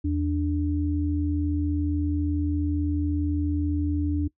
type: tone pair together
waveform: sine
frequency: 81.78 / 293.7 Hz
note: E2 / D4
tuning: -13 / 0 cents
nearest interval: octave + minor seventh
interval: 2213 cents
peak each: -25 dBFS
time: 0.04-4.28 s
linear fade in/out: 10 ms
effects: noise-tail reverb RT60 0.1 s tail -20 dB re dry